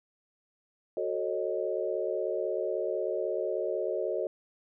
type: chord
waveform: sine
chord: D# half-diminished seventh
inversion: first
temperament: equal with one note detuned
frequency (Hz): 370 / 440 / 546.1 / 622.3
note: F#4 / A4 / C#5 / D#5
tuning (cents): 0 / 0 / -26 / 0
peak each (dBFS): -34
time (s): 0.97-4.27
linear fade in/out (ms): 2
effects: none